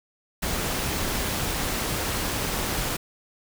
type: noise with amplitude modulation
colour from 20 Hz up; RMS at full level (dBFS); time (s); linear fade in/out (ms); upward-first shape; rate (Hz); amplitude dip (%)
pink; -26; 0.42-2.97; 10; sine; 213; 30
effects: none